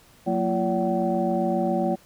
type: tone cluster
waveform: sine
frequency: 181.1 / 228.5 / 342.3 / 572 / 758 Hz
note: F#3 / A#3 / F4 / D5 / F#5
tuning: -37 / -34 / -35 / -46 / +42 cents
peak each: -27 dBFS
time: 0.26-1.96 s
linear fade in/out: 20 ms
effects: tanh soft clip ceiling -10 dBFS + pink hiss -55 dBFS RMS until 2.05 s